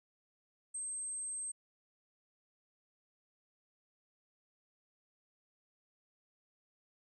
sine tone, 8330 Hz, C9, 9 cents flat, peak -38 dBFS, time 0.74-1.52 s, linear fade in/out 10 ms, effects none

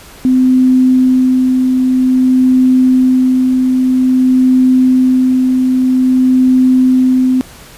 sine tone with tremolo, 256.6 Hz, C4, 34 cents flat, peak -5 dBFS, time 0.25-7.41 s, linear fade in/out 0 ms, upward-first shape sine, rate 0.51 Hz, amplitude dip 30%, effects pink hiss -36 dBFS RMS until 7.77 s + resampled to 32000 Hz

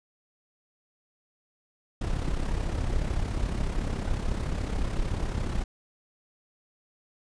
brown noise with amplitude modulation, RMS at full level -26 dBFS, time 2.01-5.64 s, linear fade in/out 5 ms, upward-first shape sine, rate 33.9 Hz, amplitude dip 55%, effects resampled to 22050 Hz

